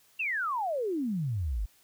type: exponential sweep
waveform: sine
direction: down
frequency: 2794 to 45 Hz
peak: -28 dBFS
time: 0.19-1.66 s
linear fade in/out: 10 ms
effects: white hiss -63 dBFS RMS until 1.83 s